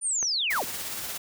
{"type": "linear sweep", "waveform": "sine", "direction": "down", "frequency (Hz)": [9397, 68.6], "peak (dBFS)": -24, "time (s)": [0.01, 0.65], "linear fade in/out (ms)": 50}
{"type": "click", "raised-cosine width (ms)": 0.5, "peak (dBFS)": -22, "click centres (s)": 0.228}
{"type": "noise with tremolo", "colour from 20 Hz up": "white", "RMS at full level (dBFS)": -33, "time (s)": [0.5, 1.18], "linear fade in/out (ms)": 10, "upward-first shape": "sine", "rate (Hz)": 17, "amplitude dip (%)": 30}
{"effects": []}